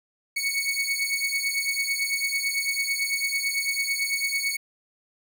sawtooth beating tone pair, 2217 / 2226 Hz, C#7 / C#7, 0 / +7 cents, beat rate 9 Hz, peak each -24 dBFS, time 0.36-4.57 s, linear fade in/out 10 ms, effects none

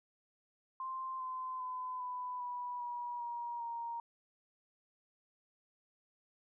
sine tone with pitch steps, 1046.5 / 1029.7 / 1013.2 / 996.9 / 980.9 / 965.2 / 949.7 / 934.5 Hz, C6 / C6 / B5 / B5 / B5 / B5 / A#5 / A#5, 0 / -28 / +44 / +16 / -12 / -40 / +32 / +4 cents, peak -38 dBFS, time 0.8-4 s, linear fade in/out 2 ms, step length 400 ms, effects none

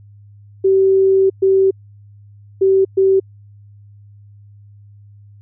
sine tone bursts at uneven times, 384.8 Hz, G4, 32 cents flat, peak -9 dBFS, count 4, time 0.64-1.3 / 1.42-1.71 / 2.61-2.85 / 2.97-3.2 s, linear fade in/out 10 ms, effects added 102 Hz sine -40 dBFS peak until 5.41 s

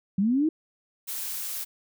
sine linear sweep, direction up, 183.7 to 327 Hz, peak -20 dBFS, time 0.18-0.49 s, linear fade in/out 5 ms
blue noise, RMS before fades -33 dBFS, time 1.07-1.65 s, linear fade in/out 20 ms
effects none

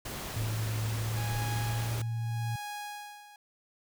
pink noise, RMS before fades -39 dBFS, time 0.05-2.02 s, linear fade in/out 5 ms
sine tone with pitch glide, 109.7 to 114.56 Hz, A2 to A#2, -5 to -30 cents, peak -30 dBFS, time 0.36-2.56 s, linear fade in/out 5 ms, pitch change +75 cents, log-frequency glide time 0.82-1.96 s
sawtooth tone with tremolo, 828 Hz, G#5, 5 cents flat, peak -33 dBFS, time 1.16-3.36 s, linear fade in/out 2 ms, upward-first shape sine, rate 0.81 Hz, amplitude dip 80%
effects none

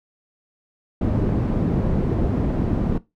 white low-pass noise, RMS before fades -21 dBFS, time 1.01-2.98 s, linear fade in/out 5 ms, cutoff 230 Hz, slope 12 dB/octave, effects noise-tail reverb RT60 0.2 s tail -18 dB re dry

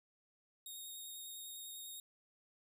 10% pulse tone with vibrato, 3729 Hz, A#7, in tune, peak -40 dBFS, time 0.66-2 s, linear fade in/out 2 ms, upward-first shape square, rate 10 Hz, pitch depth 13 cents each way, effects none

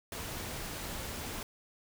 pink noise, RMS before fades -40 dBFS, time 0.12-1.43 s, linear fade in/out 2 ms, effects none

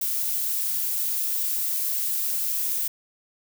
violet noise, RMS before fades -26 dBFS, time 0.01-2.88 s, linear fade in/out 5 ms, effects none

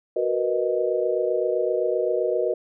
sine chord, B major seventh, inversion second, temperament equal, 370 / 466.2 / 493.9 / 622.3 Hz, F#4 / A#4 / B4 / D#5, 0 / 0 / 0 / 0 cents, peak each -26 dBFS, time 0.16-2.54 s, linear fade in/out 5 ms, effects none

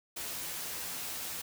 white noise with comb filter, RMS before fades -39 dBFS, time 0.16-1.42 s, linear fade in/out 10 ms, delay 12 ms, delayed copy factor +0.5, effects none

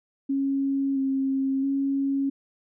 sine tone with pitch steps, 274.1 / 269 / 274.9 Hz, C#4 / C4 / C#4, -19 / +48 / -14 cents, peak -22 dBFS, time 0.29-2.3 s, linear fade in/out 10 ms, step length 670 ms, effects none

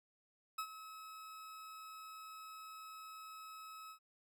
40% pulse tone with ADSR envelope, 1287 Hz, E6, 42 cents flat, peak -36 dBFS, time 0.58-3.99 s, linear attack 8 ms, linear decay 73 ms, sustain -13 dB, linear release 85 ms, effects none

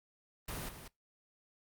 pink noise with echo, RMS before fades -41 dBFS, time 0.48-0.69 s, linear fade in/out 5 ms, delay 190 ms, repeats 1, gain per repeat -9 dB, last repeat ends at 0.88 s, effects noise-tail reverb RT60 0.2 s tail -24 dB re dry + Opus 32 kbps

